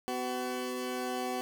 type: tone pair together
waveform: 20% pulse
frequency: 251.5 / 376.8 Hz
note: B3 / F#4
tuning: +32 / +32 cents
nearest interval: perfect fifth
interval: 700 cents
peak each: -31 / -31 dBFS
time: 0.08-1.41 s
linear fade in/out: 0 ms
effects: none